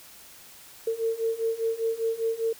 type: beating tone pair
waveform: sine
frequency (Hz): 450.1 / 455.1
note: A4 / A#4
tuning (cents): +39 / -42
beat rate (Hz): 5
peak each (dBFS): -29 / -27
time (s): 0.87-2.53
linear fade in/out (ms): 5
effects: white hiss -49 dBFS RMS until 2.59 s